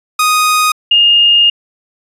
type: tone pair in turn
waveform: sawtooth / sine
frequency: 1244.5 / 2834 Hz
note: D#6 / F7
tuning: 0 / +25 cents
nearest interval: octave + major second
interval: 1425 cents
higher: second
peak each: -5 dBFS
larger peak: neither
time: 0.19-0.72 / 0.91-1.5 s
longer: second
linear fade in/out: 5 ms
effects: resampled to 32000 Hz